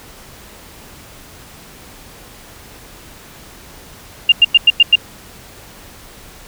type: tone bursts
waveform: sine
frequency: 2800 Hz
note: F7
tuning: 4 cents sharp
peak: -3 dBFS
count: 6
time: 4.29-4.956 s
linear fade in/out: 5 ms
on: 31 ms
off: 96 ms
effects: pink hiss -39 dBFS RMS until 6.47 s